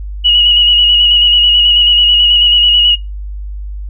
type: tone with vibrato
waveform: sine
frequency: 2905 Hz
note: F#7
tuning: 32 cents flat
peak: -5 dBFS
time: 0.24-2.96 s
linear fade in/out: 20 ms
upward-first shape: square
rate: 9.2 Hz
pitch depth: 21 cents each way
effects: noise-tail reverb RT60 0.2 s tail -18 dB re dry + added 50 Hz sine -20 dBFS peak until 3.89 s